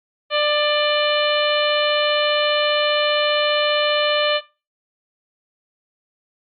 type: harmonic tone with a mistuned harmonic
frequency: 595 Hz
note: D5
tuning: 22 cents sharp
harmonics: 1 / 2 / 3 / 4 / 5 / 6 / 7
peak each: -19 / -23 / -27 / -26 / -24 / -29 / -29 dBFS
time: 0.3-4.41 s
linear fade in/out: 50 ms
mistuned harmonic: 3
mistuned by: -20 cents
effects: noise-tail reverb RT60 0.3 s tail -19 dB re dry + Opus 48 kbps